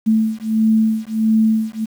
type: beating tone pair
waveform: sine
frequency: 219.4 / 220.9 Hz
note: A3 / A3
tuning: -5 / +7 cents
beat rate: 1.5 Hz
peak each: -16 dBFS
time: 0.06-1.86 s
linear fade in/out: 20 ms
effects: 7-bit